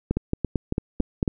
two click trains, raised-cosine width 3 ms, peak -9 / -10 dBFS, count 6 / 5, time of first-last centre 0.11-1.229 / 0.17-1.278 s, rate 4.47 / 3.61 Hz, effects none

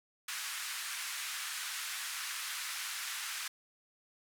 pink band-pass noise, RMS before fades -40 dBFS, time 0.28-3.48 s, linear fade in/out 5 ms, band 1300 to 13000 Hz, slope 24 dB/octave, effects none

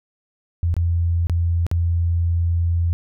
sine tone with dropouts, 85.1 Hz, F2, 44 cents flat, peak -16 dBFS, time 0.63-2.93 s, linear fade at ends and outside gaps 0 ms, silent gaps 0.741-0.766 / 1.27-1.297 / 1.666-1.714 s, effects none

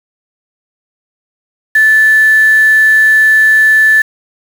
sine tone with quantisation, 1749 Hz, A6, 11 cents flat, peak -4 dBFS, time 1.75-4.02 s, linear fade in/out 5 ms, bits 4, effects none

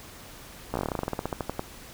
slowing click train, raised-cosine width 1 ms, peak -14 dBFS, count 20, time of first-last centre 0.74-1.594 s, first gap 15 ms, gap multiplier 1.11, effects pink hiss -46 dBFS RMS until 1.93 s

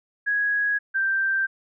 sine tone pair in turn, 1661.2 / 1569.7 Hz, G#6 / G6, 0 / +2 cents, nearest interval minor second, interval 98 cents, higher first, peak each -20 dBFS, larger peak neither, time 0.26-0.79 / 0.94-1.47 s, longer neither, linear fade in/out 20 ms, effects none

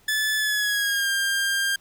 sawtooth tone with pitch glide, 1734 to 1599.3 Hz, A6 to G6, -26 to +34 cents, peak -18 dBFS, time 0.08-1.76 s, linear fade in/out 5 ms, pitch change -140 cents, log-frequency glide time 0.37-1.09 s, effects pink hiss -58 dBFS RMS until 1.8 s

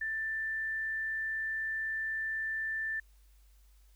sine tone, 1772 Hz, A6, 12 cents sharp, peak -32 dBFS, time 0.01-3 s, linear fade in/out 5 ms, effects added 50 Hz sine -58 dBFS peak until 3.95 s + white hiss -71 dBFS RMS until 3.95 s

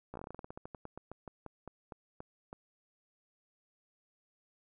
slowing click train, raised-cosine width 1 ms, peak -30 dBFS, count 24, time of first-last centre 0.14-2.529 s, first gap 15 ms, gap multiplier 1.15, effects none

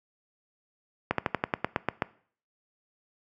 slowing click train, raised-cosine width 0.5 ms, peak -9 dBFS, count 10, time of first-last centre 1.11-2.022 s, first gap 73 ms, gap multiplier 1.08, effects noise-tail reverb RT60 0.5 s tail -20 dB re dry + high-pass 100 Hz 12 dB/octave

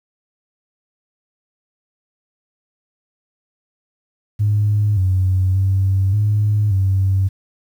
sine tone with pitch steps, 104.3 / 93.4 / 96.2 / 104.8 / 96 Hz, G#2 / F#2 / G2 / G#2 / G2, +8 / +17 / -32 / +16 / -36 cents, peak -12 dBFS, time 4.39-7.29 s, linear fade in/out 20 ms, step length 580 ms, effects tanh soft clip ceiling -8 dBFS + 8-bit

